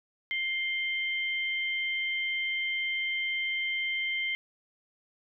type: tone pair together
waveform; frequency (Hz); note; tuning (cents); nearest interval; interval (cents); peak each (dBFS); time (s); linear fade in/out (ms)
sine; 2106 / 3124; C7 / G7; +11 / -7; perfect fifth; 682; -29 / -35; 0.31-4.35; 0
effects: none